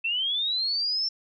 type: linear sweep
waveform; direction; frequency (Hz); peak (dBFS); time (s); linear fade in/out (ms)
sine; up; 2637 to 5420; -24; 0.04-1.09; 10
effects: none